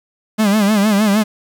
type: tone with vibrato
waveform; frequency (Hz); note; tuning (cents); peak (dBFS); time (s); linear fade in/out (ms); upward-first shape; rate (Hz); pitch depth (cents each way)
45% pulse; 207.7; G#3; 0; -11; 0.38-1.24; 20; sine; 6.5; 100
effects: 8-bit